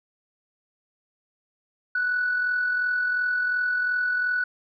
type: tone with amplitude modulation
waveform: sine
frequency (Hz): 1480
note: F#6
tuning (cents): 0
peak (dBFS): -19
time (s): 1.95-4.44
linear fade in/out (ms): 5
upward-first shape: sine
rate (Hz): 42.8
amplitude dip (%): 40
effects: tanh soft clip ceiling -17 dBFS